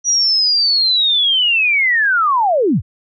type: linear sweep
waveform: sine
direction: down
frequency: 5850 to 58.2 Hz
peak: -11 dBFS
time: 0.04-2.82 s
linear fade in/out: 50 ms
effects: none